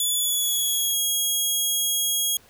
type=tone with pitch glide; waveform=10% pulse; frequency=3444 to 3300 Hz; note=A7 to G#7; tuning=-38 to -12 cents; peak=-14 dBFS; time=0-2.37 s; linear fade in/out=2 ms; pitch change=-74 cents; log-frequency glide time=0.15-0.96 s; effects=pink hiss -54 dBFS RMS until 2.49 s